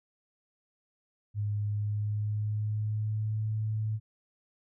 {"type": "tone with pitch glide", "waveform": "sine", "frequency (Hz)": [103.83, 108.49], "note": ["G#2", "A2"], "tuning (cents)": [0, -24], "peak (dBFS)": -28, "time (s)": [1.34, 4], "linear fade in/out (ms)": 50, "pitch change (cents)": 76, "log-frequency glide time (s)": [1.66, 3.49], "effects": []}